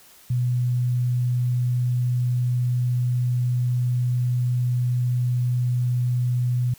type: tone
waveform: sine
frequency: 123.47 Hz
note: B2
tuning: in tune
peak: -19 dBFS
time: 0.3-6.74 s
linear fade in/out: 5 ms
effects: white hiss -51 dBFS RMS until 6.78 s